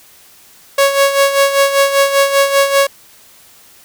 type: tone with tremolo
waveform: sawtooth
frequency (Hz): 554.4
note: C#5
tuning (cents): 0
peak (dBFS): -3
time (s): 0.78-2.87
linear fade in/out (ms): 5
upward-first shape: sine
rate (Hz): 5.1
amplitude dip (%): 65
effects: white hiss -44 dBFS RMS until 3.84 s